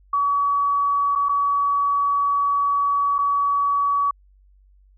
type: tone with dropouts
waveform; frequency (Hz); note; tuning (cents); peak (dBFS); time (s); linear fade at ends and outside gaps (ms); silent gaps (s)
sine; 1135; C#6; +41; -17; 0.13-4.11; 5; 1.153-1.157 / 1.287-1.292 / 3.183-3.187
effects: added 48 Hz sine -51 dBFS peak until 4.97 s